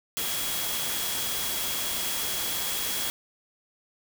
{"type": "tone in noise", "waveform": "sine", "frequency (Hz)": 3322, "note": "G#7", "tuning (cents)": 0, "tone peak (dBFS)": -36, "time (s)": [0.17, 3.1], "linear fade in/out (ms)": 0, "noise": "white", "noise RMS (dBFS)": -30, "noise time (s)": [0.17, 3.1], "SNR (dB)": -9, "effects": []}